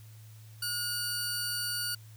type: tone pair together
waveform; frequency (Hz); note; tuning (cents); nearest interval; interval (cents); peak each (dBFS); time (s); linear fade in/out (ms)
sawtooth; 1439 / 4565; F#6 / D8; -49 / -50; octave + minor sixth; 1999; -33 / -30; 0.62-1.95; 5
effects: added 109 Hz sine -48 dBFS peak until 2.16 s + white hiss -60 dBFS RMS until 2.16 s